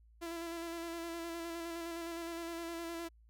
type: tone with vibrato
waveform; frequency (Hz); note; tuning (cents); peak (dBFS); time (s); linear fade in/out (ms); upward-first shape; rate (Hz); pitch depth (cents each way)
sawtooth; 335.8; E4; +32; -36; 0.21-3.09; 20; square; 9.7; 22
effects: added 56 Hz sine -60 dBFS peak until 3.29 s